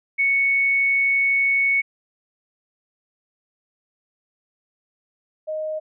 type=tone pair in turn; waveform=sine; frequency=2217 / 622.1 Hz; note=C#7 / D#5; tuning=0 / 0 cents; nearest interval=octave + minor seventh; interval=2200 cents; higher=first; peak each=-16 / -24 dBFS; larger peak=first; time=0.18-1.82 / 5.47-5.8 s; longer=first; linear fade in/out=20 ms; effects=none